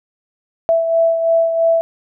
sine beating tone pair, 661 / 664 Hz, E5 / E5, +5 / +12 cents, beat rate 3 Hz, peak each -12 / -21 dBFS, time 0.69-1.81 s, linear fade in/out 0 ms, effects none

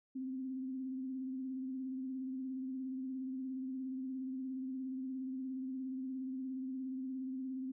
sine tone with vibrato, 261.3 Hz, C4, 2 cents flat, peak -38 dBFS, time 0.15-7.72 s, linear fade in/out 10 ms, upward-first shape sine, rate 17 Hz, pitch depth 34 cents each way, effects none

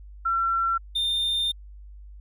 sine / triangle tone pair in turn, 1355 / 3617 Hz, E6 / A7, +47 / +47 cents, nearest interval octave + perfect fourth, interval 1700 cents, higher second, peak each -21 dBFS, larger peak neither, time 0.25-0.78 / 0.95-1.52 s, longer second, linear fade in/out 10 ms, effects added 50 Hz sine -41 dBFS peak until 2.2 s

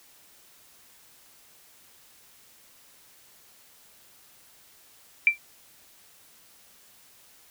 sine tone with exponential decay, 2349 Hz, D7, in tune, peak -11 dBFS, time 5.27-5.38 s, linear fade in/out 1 ms, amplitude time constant 22 ms, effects white hiss -56 dBFS RMS until 7.5 s

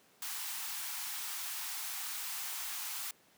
white high-pass noise, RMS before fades -40 dBFS, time 0.22-3.11 s, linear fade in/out 2 ms, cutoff 740 Hz, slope 96 dB/octave, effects pink hiss -65 dBFS RMS until 3.37 s + high-pass 200 Hz 12 dB/octave

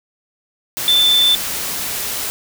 sine tone in noise, 3533 Hz, A7, 6 cents sharp, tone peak -10 dBFS, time 0.88-1.35 s, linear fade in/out 0 ms, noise white, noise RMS -23 dBFS, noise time 0.77-2.3 s, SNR +10 dB, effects none

